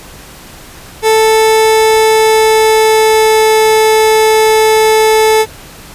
30% pulse tone with pitch glide, 440 to 437 Hz, A4 to A4, 0 to -12 cents, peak -3 dBFS, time 1.02-5.46 s, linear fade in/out 50 ms, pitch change -12 cents, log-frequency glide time 1.52-3.59 s, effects pink hiss -33 dBFS RMS until 5.94 s + resampled to 32000 Hz

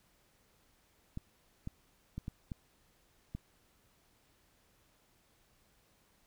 clicks, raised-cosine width 5 ms, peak -27 dBFS, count 6, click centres 1.174 / 1.674 / 2.18 / 2.281 / 2.518 / 3.35 s, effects pink hiss -70 dBFS RMS until 6.26 s

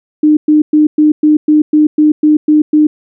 sine tone bursts, 303.6 Hz, D#4, 42 cents flat, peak -4 dBFS, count 11, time 0.23-2.87 s, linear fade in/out 5 ms, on 140 ms, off 110 ms, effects none

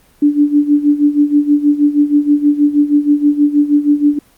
sine tone with tremolo, 292.2 Hz, D4, 9 cents flat, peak -5 dBFS, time 0.22-4.19 s, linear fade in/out 5 ms, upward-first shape sine, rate 6.3 Hz, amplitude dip 80%, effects pink hiss -50 dBFS RMS until 4.37 s + Opus 24 kbps

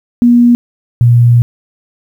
sine tone pair in turn, 240 / 119.65 Hz, B3 / A#2, -49 / +46 cents, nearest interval octave, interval 1205 cents, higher first, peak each -3 dBFS, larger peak neither, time 0.22-0.55 / 1.01-1.42 s, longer second, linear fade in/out 0 ms, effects 7-bit

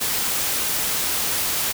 white noise, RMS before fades -23 dBFS, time 0-1.73 s, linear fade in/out 20 ms, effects none

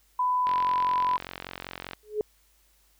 sine tone, 999 Hz, B5, 20 cents sharp, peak -22 dBFS, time 0.19-1.17 s, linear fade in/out 5 ms
click train, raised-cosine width 0.3 ms, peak -19 dBFS, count 67, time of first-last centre 0.47-1.933 s, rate 45.1 Hz
sine tone with exponential growth, 423.6 Hz, G#4, 34 cents sharp, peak -20 dBFS, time 2.03-2.21 s, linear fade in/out 1 ms, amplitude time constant 39 ms
effects added 50 Hz sine -65 dBFS peak until 2.99 s + white hiss -65 dBFS RMS until 2.99 s

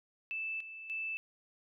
sine tone with tremolo, 2637 Hz, E7, in tune, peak -35 dBFS, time 0.31-1.17 s, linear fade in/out 0 ms, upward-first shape square, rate 1.7 Hz, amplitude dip 65%, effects none

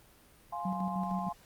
sine chord, F minor, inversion none, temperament just, 698.5 / 838.1 / 1047.7 Hz, F5 / Ab5 / C6, 0 / +16 / +2 cents, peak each -39 dBFS, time 0.52-1.33 s, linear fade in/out 10 ms
sine tone with tremolo, 186.8 Hz, F#3, 17 cents sharp, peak -31 dBFS, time 0.65-1.29 s, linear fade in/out 5 ms, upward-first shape square, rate 6.5 Hz, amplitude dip 50%
effects pink hiss -60 dBFS RMS until 1.45 s + Opus 32 kbps

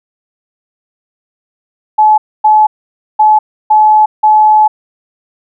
sine tone bursts at uneven times, 857 Hz, A5, 46 cents flat, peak -3 dBFS, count 5, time 1.98-2.18 / 2.44-2.67 / 3.19-3.39 / 3.7-4.06 / 4.23-4.68 s, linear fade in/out 10 ms, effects none

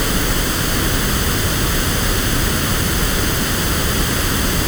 pink noise with comb filter, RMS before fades -17 dBFS, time 0-4.67 s, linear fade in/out 0 ms, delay 0.63 ms, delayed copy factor +0.5, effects none

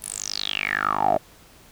10% pulse tone with band-pass filter sweep, 50.8 Hz, G#1, 38 cents flat, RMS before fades -25 dBFS, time 0.02-1.18 s, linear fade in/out 5 ms, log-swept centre 11000 to 590 Hz, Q 9.1, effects pink hiss -51 dBFS RMS until 1.71 s

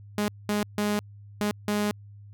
sawtooth tone bursts at uneven times, 207.7 Hz, G#3, in tune, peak -20 dBFS, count 5, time 0.18-0.28 / 0.49-0.63 / 0.78-0.99 / 1.41-1.51 / 1.68-1.91 s, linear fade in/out 0 ms, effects added 102 Hz sine -44 dBFS peak until 2.33 s

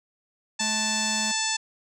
harmonic tone, 880 Hz, A5, in tune, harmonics 1 / 2 / 3 / 4 / 5 / 6 / 7 / 8 / 9, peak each -33 / -33 / -33 / -33 / -33 / -33 / -33 / -33 / -33 dBFS, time 0.59-1.57 s, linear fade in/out 10 ms
square tone, 214.7 Hz, A3, 42 cents flat, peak -33 dBFS, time 0.6-1.32 s, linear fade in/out 10 ms
effects none

